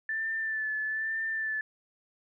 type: tone with vibrato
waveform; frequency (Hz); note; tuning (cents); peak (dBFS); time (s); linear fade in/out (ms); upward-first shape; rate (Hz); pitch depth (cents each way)
sine; 1760; A6; 0; -29; 0.09-1.61; 2; sine; 1.1; 30
effects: none